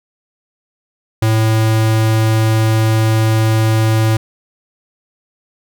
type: tone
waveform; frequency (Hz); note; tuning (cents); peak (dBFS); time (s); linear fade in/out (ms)
square; 110.6; A2; +9; -11; 1.22-4.17; 5
effects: none